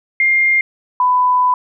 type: tone pair in turn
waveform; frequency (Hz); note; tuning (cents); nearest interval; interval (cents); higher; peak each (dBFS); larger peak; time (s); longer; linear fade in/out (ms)
sine; 2115 / 998.1; C7 / B5; +18 / +18; octave + minor second; 1300; first; -10; neither; 0.2-0.61 / 1-1.54; second; 2
effects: none